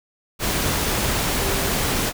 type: tone in noise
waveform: sine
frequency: 390 Hz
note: G4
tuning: 9 cents flat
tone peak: -29 dBFS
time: 1.38-1.73 s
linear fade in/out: 50 ms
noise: pink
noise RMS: -22 dBFS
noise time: 0.39-2.13 s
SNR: -10 dB
effects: none